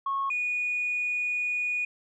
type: tone pair in turn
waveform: sine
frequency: 1096 / 2460 Hz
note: C#6 / D#7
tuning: -20 / -20 cents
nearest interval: octave + major second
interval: 1400 cents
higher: second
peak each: -25 dBFS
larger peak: neither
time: 0.06-0.3 / 0.3-1.85 s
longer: second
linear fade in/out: 5 ms
effects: tanh soft clip ceiling -21 dBFS